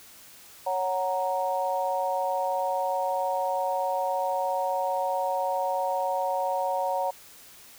sine chord, F# major, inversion second, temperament equal, 554.4 / 740 / 932.3 Hz, C#5 / F#5 / A#5, 0 / 0 / 0 cents, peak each -29 dBFS, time 0.66-7.11 s, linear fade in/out 10 ms, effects white hiss -50 dBFS RMS until 7.78 s

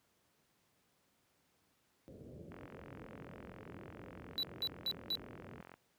pink low-pass noise, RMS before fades -50 dBFS, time 2.08-5.61 s, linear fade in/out 0 ms, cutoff 570 Hz, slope 48 dB/octave
click train, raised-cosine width 0.5 ms, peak -37 dBFS, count 143, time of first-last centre 2.52-5.74 s, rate 44.1 Hz
triangle tone bursts, 3951 Hz, B7, in tune, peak -32 dBFS, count 4, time 4.38-5.154 s, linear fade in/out 0 ms, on 51 ms, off 190 ms
effects pink hiss -75 dBFS RMS until 5.98 s + high-pass 100 Hz 12 dB/octave

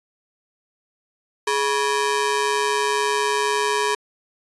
sawtooth ring-modulated tone, 696 Hz, F5, 6 cents flat, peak -12 dBFS, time 1.47-3.95 s, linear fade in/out 5 ms, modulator 277 Hz, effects resampled to 24000 Hz

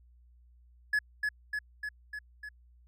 triangle tone with echo, 1700 Hz, G#6, 40 cents sharp, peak -23 dBFS, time 0.93-0.99 s, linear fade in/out 5 ms, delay 300 ms, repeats 5, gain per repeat -3 dB, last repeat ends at 2.49 s, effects added 60 Hz sine -57 dBFS peak until 2.87 s

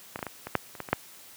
clicks, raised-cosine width 0.5 ms, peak -17 / -22 / -16 / -19 / -20 / -7 / -28 / -18 / -23 / -6 dBFS, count 10, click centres 0.159 / 0.191 / 0.228 / 0.267 / 0.47 / 0.553 / 0.752 / 0.803 / 0.888 / 0.93 s, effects white hiss -50 dBFS RMS until 1.36 s + high-pass 80 Hz 12 dB/octave

